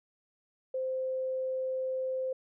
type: tone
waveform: sine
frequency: 520 Hz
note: C5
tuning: 11 cents flat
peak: -30 dBFS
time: 0.74-2.33 s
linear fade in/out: 5 ms
effects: none